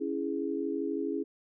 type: chord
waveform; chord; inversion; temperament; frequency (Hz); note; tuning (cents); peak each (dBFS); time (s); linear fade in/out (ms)
sine; C# minor; none; equal; 277.2 / 329.6 / 415.3; C#4 / E4 / G#4; 0 / 0 / 0; -34; 0-1.24; 20
effects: none